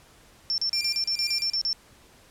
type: tone bursts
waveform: sine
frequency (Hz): 5390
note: E8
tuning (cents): +38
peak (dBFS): -23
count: 11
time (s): 0.5-1.729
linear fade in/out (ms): 0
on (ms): 79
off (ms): 36
type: tone with tremolo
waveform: sawtooth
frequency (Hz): 2379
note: D7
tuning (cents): +22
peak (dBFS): -27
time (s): 0.73-1.56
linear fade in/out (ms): 0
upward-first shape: sine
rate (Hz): 2.2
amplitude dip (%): 85
effects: pink hiss -55 dBFS RMS until 2.3 s + low-pass 12000 Hz 12 dB/octave